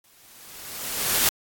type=noise with exponential growth; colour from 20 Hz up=white; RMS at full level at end=-18 dBFS; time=0.04-1.29 s; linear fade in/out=2 ms; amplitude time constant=270 ms; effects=AAC 64 kbps